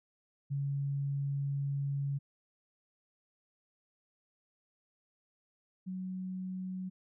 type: tone pair in turn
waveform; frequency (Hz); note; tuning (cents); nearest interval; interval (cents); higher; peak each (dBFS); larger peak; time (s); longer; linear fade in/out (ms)
sine; 140 / 185.78; C#3 / F#3; +18 / +7; perfect fourth; 489; second; -31 / -36; first; 0.5-2.19 / 5.86-6.9; first; 20
effects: none